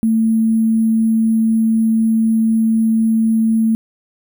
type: tone with sample-and-hold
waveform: sine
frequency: 223 Hz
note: A3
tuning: 23 cents sharp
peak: -11 dBFS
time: 0.03-3.75 s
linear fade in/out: 0 ms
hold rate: 11025 Hz
effects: none